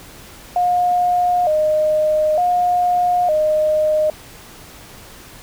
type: tone with vibrato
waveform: sine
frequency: 663 Hz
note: E5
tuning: 10 cents sharp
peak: -13 dBFS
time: 0.56-4.1 s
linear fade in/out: 2 ms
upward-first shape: square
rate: 0.55 Hz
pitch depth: 130 cents each way
effects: pink hiss -40 dBFS RMS until 5.42 s